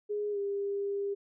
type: tone with pitch glide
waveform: sine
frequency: 415.3 to 400.7 Hz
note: G#4 to G4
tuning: 0 to +38 cents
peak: -30 dBFS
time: 0.09-1.15 s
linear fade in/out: 20 ms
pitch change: -62 cents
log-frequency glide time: 0.31-0.38 s
effects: none